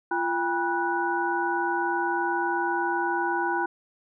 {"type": "tone cluster", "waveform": "sine", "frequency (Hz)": [344.4, 802, 970, 1479], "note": ["F4", "G5", "B5", "F#6"], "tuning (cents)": [-24, 39, -31, -1], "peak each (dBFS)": -29, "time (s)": [0.11, 3.66], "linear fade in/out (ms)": 5, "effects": []}